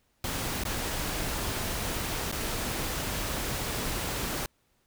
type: noise with dropouts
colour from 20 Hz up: pink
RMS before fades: -32 dBFS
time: 0.24-4.46 s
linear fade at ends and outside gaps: 2 ms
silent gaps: 0.637-0.651 / 2.316-2.324 s
effects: pink hiss -71 dBFS RMS until 4.86 s